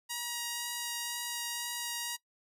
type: tone with vibrato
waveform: 5% pulse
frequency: 952 Hz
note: A#5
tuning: 36 cents sharp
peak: -23 dBFS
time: 0.09-2.17 s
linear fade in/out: 20 ms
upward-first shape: sine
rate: 2 Hz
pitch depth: 8 cents each way
effects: noise-tail reverb RT60 0.1 s tail -20 dB re dry